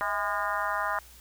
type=harmonic tone with a mistuned harmonic; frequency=203.8 Hz; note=G#3; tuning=32 cents flat; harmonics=3 / 4 / 5 / 6 / 7 / 8 / 9; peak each=-36 / -35 / -32 / -33 / -34 / -38 / -37 dBFS; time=0.01-0.99 s; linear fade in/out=0 ms; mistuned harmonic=3; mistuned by=+79 cents; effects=added 60 Hz sine -53 dBFS peak until 1.2 s + white hiss -53 dBFS RMS until 1.2 s